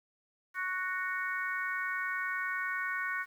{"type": "harmonic tone", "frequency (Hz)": 370, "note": "F#4", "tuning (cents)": 0, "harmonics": [3, 4, 5, 6], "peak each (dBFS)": [-39, -35, -37, -41], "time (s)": [0.54, 3.26], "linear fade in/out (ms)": 50, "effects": ["10-bit"]}